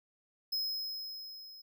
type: tone with level ramp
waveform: square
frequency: 5120 Hz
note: D#8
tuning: 49 cents sharp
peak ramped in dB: -31 to -50 dBFS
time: 0.52-1.62 s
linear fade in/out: 10 ms
effects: none